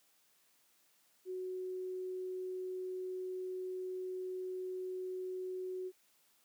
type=tone; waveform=sine; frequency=370 Hz; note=F#4; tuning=in tune; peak=-38 dBFS; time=1.25-5.92 s; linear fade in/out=50 ms; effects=white hiss -71 dBFS RMS until 6.44 s + high-pass 150 Hz 12 dB/octave